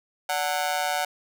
sawtooth tone with amplitude modulation, 740 Hz, F#5, in tune, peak -16 dBFS, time 0.29-1.05 s, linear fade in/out 5 ms, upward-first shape sine, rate 159 Hz, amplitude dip 100%, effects none

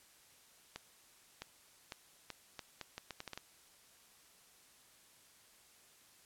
accelerating click train, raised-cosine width 0.2 ms, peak -26 dBFS, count 12, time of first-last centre 0.76-3.376 s, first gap 660 ms, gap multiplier 0.76, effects white hiss -64 dBFS RMS until 6.25 s + low-pass 12000 Hz 12 dB/octave

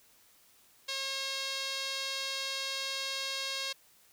sawtooth tone with band-pass filter, 541 Hz, C#5, 42 cents flat, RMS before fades -36 dBFS, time 0.88-3.73 s, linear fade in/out 10 ms, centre 4200 Hz, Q 1.9, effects white hiss -63 dBFS RMS until 4.12 s

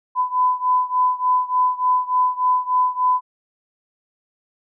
sine beating tone pair, 1003 / 1006.4 Hz, B5 / B5, +26 / +32 cents, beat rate 3.4 Hz, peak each -18 / -20 dBFS, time 0.15-3.21 s, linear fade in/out 50 ms, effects none

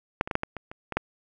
clicks, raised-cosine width 0.5 ms, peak -6 / -19 / -13 / -7 / -13 / -20 / -24 / -17 / -8 dBFS, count 9, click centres 0.211 / 0.275 / 0.312 / 0.354 / 0.434 / 0.567 / 0.715 / 0.923 / 0.97 s, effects none

